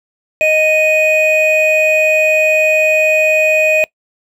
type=tone pair together; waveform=triangle; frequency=622.3 / 2489 Hz; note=D#5 / D#7; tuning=0 / 0 cents; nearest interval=2 octaves; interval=2400 cents; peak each=-10 dBFS; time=0.41-3.84 s; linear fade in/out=0 ms; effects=noise-tail reverb RT60 0.1 s tail -23 dB re dry